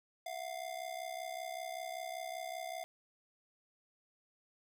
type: ring-modulated tone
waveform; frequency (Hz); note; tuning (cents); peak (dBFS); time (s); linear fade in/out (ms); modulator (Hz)
square; 698.5; F5; 0; -38; 0.26-2.84; 0; 32.6
effects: none